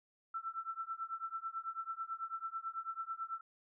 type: tone with tremolo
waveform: sine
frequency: 1335 Hz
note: E6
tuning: 22 cents sharp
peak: -35 dBFS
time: 0.34-3.41 s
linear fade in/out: 5 ms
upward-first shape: triangle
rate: 9.1 Hz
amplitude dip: 100%
effects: none